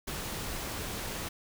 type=noise; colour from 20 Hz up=pink; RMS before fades=-37 dBFS; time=0.07-1.29 s; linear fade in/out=10 ms; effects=none